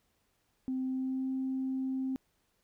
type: tone with pitch glide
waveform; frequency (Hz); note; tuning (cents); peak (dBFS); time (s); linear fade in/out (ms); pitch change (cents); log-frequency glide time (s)
sine; 259.8 to 263.1; C4 to C4; -12 to +10; -30; 0.68-2.16; 0; +22; 0.83-1.3
effects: tanh soft clip ceiling -26 dBFS + pink hiss -75 dBFS RMS until 2.63 s